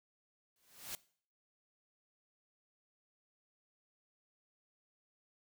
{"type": "noise with exponential growth", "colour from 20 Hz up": "white", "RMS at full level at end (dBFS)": -40, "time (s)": [0.56, 0.95], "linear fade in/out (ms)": 1, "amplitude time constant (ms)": 83, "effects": ["noise-tail reverb RT60 0.5 s tail -20 dB re dry"]}